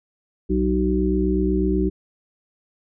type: harmonic tone with a mistuned harmonic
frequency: 62.7 Hz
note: B1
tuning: 27 cents sharp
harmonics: 1 / 3 / 5 / 6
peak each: -23 / -23 / -23 / -23 dBFS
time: 0.49-1.9 s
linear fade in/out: 20 ms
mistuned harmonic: 5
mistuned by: -30 cents
effects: none